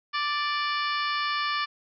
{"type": "harmonic tone with a mistuned harmonic", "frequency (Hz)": 587, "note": "D5", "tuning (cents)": -1, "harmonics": [2, 3, 4, 5, 6, 7, 8, 9], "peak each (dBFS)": [-28, -32, -34, -36, -38, -39, -40, -41], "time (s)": [0.13, 1.66], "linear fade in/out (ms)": 20, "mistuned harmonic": 7, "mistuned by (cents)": 75, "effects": []}